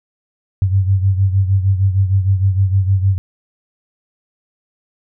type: beating tone pair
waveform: sine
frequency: 95.3 / 101.8 Hz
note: G2 / G#2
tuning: -48 / -34 cents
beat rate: 6.5 Hz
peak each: -12 / -18 dBFS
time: 0.62-3.18 s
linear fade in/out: 0 ms
effects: none